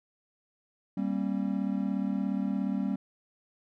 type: chord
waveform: triangle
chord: G diminished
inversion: none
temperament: equal with one note detuned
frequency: 196 / 233.1 / 270.1 Hz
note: G3 / Bb3 / Db4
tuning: 0 / 0 / -45 cents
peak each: -28 / -32 / -31 dBFS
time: 0.97-2.96 s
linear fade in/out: 5 ms
effects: none